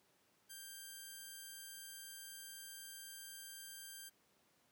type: tone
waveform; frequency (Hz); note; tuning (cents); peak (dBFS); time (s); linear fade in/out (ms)
5% pulse; 1582; G6; +15; -39; 0.49-4.1; 20
effects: pink hiss -74 dBFS RMS until 4.71 s + high-pass 150 Hz 12 dB/octave